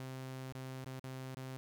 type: tone with dropouts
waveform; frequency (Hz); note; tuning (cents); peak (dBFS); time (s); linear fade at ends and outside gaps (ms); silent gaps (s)
sawtooth; 130.81; C3; 0; -39; 0-1.57; 0; 0.523-0.551 / 0.844-0.861 / 0.995-1.041 / 1.347-1.37
effects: none